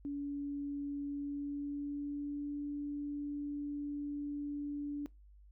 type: tone with pitch glide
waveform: sine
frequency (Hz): 284.9 to 289.5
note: C#4 to D4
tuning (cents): +48 to -25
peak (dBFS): -36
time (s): 0.05-5.06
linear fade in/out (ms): 0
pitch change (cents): +27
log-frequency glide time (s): 1.07-2.58
effects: noise-tail reverb RT60 0.2 s tail -22 dB re dry + added 50 Hz sine -56 dBFS peak until 5.51 s